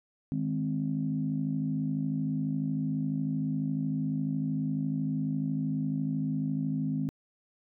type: chord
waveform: sine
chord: Ab major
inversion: second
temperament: equal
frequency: 155.56 / 207.7 / 261.6 Hz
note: Eb3 / Ab3 / C4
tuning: 0 / 0 / 0 cents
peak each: -31 / -34 / -31 dBFS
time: 0.32-7.09 s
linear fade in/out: 0 ms
effects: tanh soft clip ceiling -18 dBFS